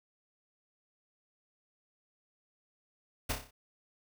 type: noise with echo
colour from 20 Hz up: pink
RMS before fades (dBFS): -32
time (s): 3.29-3.33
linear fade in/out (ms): 10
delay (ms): 30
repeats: 6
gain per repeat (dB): -5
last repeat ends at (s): 3.51
effects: none